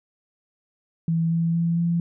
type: tone with pitch steps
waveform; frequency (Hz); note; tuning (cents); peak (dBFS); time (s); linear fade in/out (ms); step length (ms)
sine; 164.81 / 166.53 / 168.27 / 170.03; E3 / E3 / E3 / F3; 0 / +18 / +36 / -46; -19; 1.08-2; 2; 230
effects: none